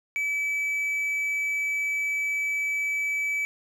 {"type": "tone", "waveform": "triangle", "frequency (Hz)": 2298, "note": "D7", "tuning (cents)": -38, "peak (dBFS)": -23, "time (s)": [0.16, 3.45], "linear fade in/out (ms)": 0, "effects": []}